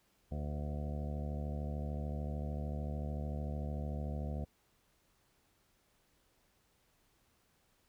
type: harmonic tone with a mistuned harmonic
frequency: 73.42 Hz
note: D2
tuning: in tune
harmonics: 1 / 2 / 3 / 4 / 5 / 6 / 7 / 8 / 9 / 10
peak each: -38 / -42 / -45 / -54 / -55 / -58 / -51 / -54 / -52 / -55 dBFS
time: 0.31-4.45 s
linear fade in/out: 10 ms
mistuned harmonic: 7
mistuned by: -21 cents
effects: pink hiss -73 dBFS RMS until 7.88 s